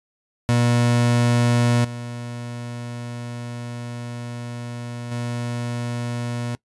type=tone with level steps; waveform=30% pulse; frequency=120 Hz; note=B2; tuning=49 cents flat; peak=-13 / -27 / -22 dBFS; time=0.49-6.55 s; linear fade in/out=0 ms; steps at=1.84 / 5.11 s; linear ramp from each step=10 ms; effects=noise-tail reverb RT60 0.1 s tail -22 dB re dry + resampled to 24000 Hz